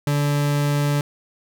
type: tone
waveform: 40% pulse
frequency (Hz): 145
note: D3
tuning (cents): -22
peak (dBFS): -17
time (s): 0.07-1.01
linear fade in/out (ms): 2
effects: none